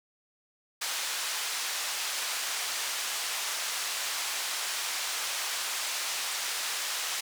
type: band-pass noise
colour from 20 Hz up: white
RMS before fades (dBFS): -33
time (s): 0.81-7.21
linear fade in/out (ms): 10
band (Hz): 790 to 7300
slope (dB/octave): 12
effects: none